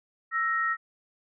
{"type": "tone pair together", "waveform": "sine", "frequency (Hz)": [1325, 1873.8], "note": ["E6", "A#6"], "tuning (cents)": [9, 8], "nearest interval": "tritone", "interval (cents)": 599, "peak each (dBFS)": -27, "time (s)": [0.31, 0.77], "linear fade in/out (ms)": 50, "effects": []}